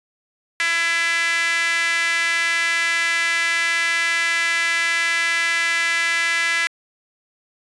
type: tone with high-pass filter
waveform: sawtooth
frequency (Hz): 334.9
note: E4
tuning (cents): +27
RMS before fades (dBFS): -20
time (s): 0.6-6.67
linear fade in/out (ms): 0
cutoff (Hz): 1900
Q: 4.1
effects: resampled to 22050 Hz